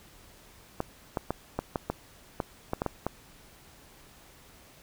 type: clicks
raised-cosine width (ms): 1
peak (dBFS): -14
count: 11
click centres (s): 0.804 / 1.172 / 1.306 / 1.59 / 1.758 / 1.9 / 2.402 / 2.734 / 2.819 / 2.863 / 3.066
effects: pink hiss -55 dBFS RMS until 4.82 s